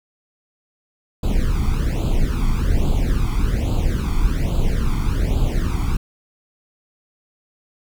brown noise with flanger, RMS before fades -18 dBFS, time 1.23-5.97 s, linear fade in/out 5 ms, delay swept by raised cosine 0.26 to 0.9 ms, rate 1.2 Hz, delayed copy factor +0.95, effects none

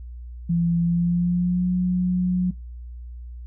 sine tone with pitch glide, 170 to 181.15 Hz, F3 to F#3, -46 to -36 cents, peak -18 dBFS, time 0.49-2.51 s, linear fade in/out 10 ms, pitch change +110 cents, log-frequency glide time 0.81-1.72 s, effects noise-tail reverb RT60 0.3 s tail -25 dB re dry + added 60 Hz sine -34 dBFS peak until 3.46 s

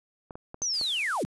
clicks, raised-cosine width 1 ms, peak -26 dBFS, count 5, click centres 0.308 / 0.355 / 0.544 / 0.619 / 0.813 s
sine linear sweep, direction down, 6272 to 122.7 Hz, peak -26 dBFS, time 0.62-1.25 s, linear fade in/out 0 ms
blue noise, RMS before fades -40 dBFS, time 0.73-1.24 s, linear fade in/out 10 ms
effects resampled to 24000 Hz

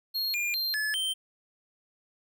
square tone with pitch steps, 4267 / 2407 / 4175 / 1719 / 3122 Hz, C8 / D7 / C8 / A6 / G7, +33 / +42 / -5 / -41 / -8 cents, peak -28 dBFS, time 0.14-1.14 s, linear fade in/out 20 ms, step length 200 ms, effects none

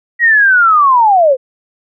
sine linear sweep, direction down, 1923 to 493.9 Hz, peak -5 dBFS, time 0.19-1.37 s, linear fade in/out 50 ms, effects none

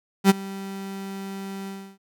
35% pulse tone with ADSR envelope, 194.9 Hz, G3, 10 cents flat, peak -8 dBFS, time 0.24-1.98 s, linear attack 58 ms, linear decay 24 ms, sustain -22 dB, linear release 310 ms, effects none

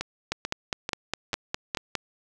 two click trains, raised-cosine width 0.2 ms, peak -12 / -9 dBFS, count 5 / 9, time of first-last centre 0.01-1.772 / 0.32-1.953 s, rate 2.27 / 4.9 Hz, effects none

